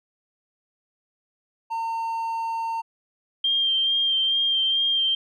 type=tone; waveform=triangle; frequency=910 Hz; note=A#5; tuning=42 cents flat; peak=-23 dBFS; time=1.7-2.82 s; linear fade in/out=20 ms
type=tone with vibrato; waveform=sine; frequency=3179 Hz; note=G7; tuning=24 cents sharp; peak=-19 dBFS; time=3.44-5.15 s; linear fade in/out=5 ms; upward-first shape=sine; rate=2.3 Hz; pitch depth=21 cents each way
effects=none